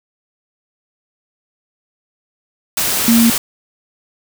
sine tone in noise, 231.2 Hz, A#3, 14 cents flat, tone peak -8 dBFS, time 3.08-3.3 s, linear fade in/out 2 ms, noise white, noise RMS -17 dBFS, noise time 2.77-3.38 s, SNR +6 dB, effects none

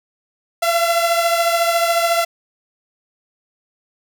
sawtooth beating tone pair, 675 / 689 Hz, E5 / F5, +41 / -24 cents, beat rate 14 Hz, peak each -12 / -17 dBFS, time 0.62-2.25 s, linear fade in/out 10 ms, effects none

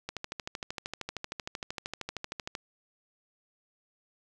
click train, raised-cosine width 0.2 ms, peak -18 dBFS, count 33, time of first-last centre 0.09-2.552 s, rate 13 Hz, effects none

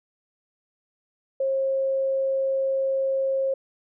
sine tone, 537 Hz, C5, 45 cents sharp, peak -21 dBFS, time 1.4-3.54 s, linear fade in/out 5 ms, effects none

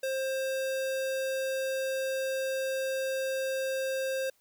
square tone, 530 Hz, C5, 22 cents sharp, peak -30 dBFS, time 0.03-4.3 s, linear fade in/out 5 ms, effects white hiss -69 dBFS RMS until 4.4 s

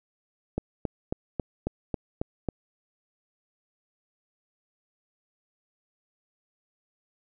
click train, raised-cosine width 2 ms, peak -14 dBFS, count 8, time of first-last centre 0.58-2.487 s, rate 3.67 Hz, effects none

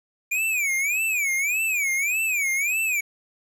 square tone with vibrato, 2375 Hz, D7, 19 cents sharp, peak -22 dBFS, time 0.31-3.01 s, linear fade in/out 10 ms, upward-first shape sine, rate 1.7 Hz, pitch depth 200 cents each way, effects 9-bit

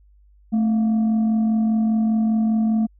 sine tone with frequency modulation, 220 Hz, A3, in tune, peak -15 dBFS, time 0.52-2.87 s, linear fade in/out 20 ms, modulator 485 Hz, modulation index 0.22, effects tanh soft clip ceiling -12 dBFS + added 50 Hz sine -50 dBFS peak until 2.99 s

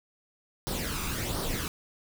pink noise with flanger, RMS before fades -32 dBFS, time 0.67-1.68 s, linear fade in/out 0 ms, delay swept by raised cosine 0.2 to 0.84 ms, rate 1.4 Hz, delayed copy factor +0.6, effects none

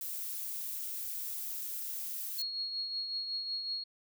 violet noise, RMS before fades -39 dBFS, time 0.01-2.42 s, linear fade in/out 2 ms
sine tone with tremolo, 4305 Hz, C8, 49 cents sharp, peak -32 dBFS, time 2.38-3.84 s, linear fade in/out 10 ms, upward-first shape triangle, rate 5.4 Hz, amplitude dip 50%
effects none

